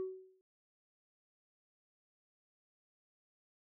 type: tone with exponential decay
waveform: sine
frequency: 375.7 Hz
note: F#4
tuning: 26 cents sharp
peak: -32 dBFS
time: 0-0.41 s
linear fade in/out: 0 ms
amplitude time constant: 87 ms
effects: tanh soft clip ceiling -33 dBFS